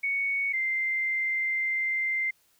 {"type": "tone pair in turn", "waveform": "sine", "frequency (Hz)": [2224, 2087], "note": ["C#7", "C7"], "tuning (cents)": [5, -5], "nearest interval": "minor second", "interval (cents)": 110, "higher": "first", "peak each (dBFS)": -25, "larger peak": "neither", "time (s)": [[0.03, 0.53], [0.53, 2.31]], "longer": "second", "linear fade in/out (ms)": 10, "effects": ["white hiss -66 dBFS RMS until 2.59 s"]}